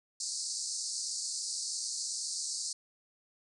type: band-pass noise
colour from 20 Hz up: pink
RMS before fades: -37 dBFS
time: 0.2-2.73 s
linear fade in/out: 5 ms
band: 4300 to 9200 Hz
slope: 96 dB/octave
effects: none